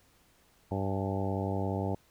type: harmonic tone with a mistuned harmonic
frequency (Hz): 97.2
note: G2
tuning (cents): -14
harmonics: 1 / 2 / 3 / 4 / 5 / 6 / 7 / 8 / 9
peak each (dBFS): -33 / -36 / -38 / -39 / -40 / -41 / -41 / -42 / -43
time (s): 0.71-1.95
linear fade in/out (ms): 5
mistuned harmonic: 8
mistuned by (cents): +57
effects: pink hiss -65 dBFS RMS until 2.1 s